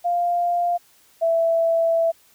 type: tone pair in turn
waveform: sine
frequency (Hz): 698.5 / 662.6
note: F5 / E5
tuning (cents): 0 / +9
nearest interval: minor second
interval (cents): 91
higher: first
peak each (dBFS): -18 / -16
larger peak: second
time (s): 0.04-0.78 / 1.21-2.12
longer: second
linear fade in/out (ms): 20
effects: white hiss -56 dBFS RMS until 2.34 s